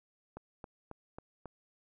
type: click train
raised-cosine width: 1 ms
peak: -30 dBFS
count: 5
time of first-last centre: 0.37-1.457 s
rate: 3.68 Hz
effects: none